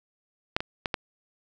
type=clicks; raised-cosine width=0.3 ms; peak=-7 / -14 / -11 / -10 dBFS; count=4; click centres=0.565 / 0.605 / 0.858 / 0.942 s; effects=none